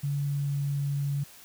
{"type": "tone with pitch glide", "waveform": "sine", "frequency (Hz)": [142.3, 141.48], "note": ["C#3", "C#3"], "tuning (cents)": [46, 36], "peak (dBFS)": -26, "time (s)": [0.03, 1.24], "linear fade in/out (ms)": 10, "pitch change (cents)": -10, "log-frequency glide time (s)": [0.28, 0.64], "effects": ["white hiss -51 dBFS RMS until 1.44 s"]}